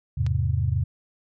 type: chord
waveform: sine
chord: E augmented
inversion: none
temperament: equal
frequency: 82.41 / 103.83 / 130.81 Hz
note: E2 / G#2 / B#2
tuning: 0 / 0 / 0 cents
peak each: -25 dBFS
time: 0.17-0.84 s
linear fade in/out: 10 ms
type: clicks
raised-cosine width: 0.2 ms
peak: -21 / -30 dBFS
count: 2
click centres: 0.265 / 0.269 s
effects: none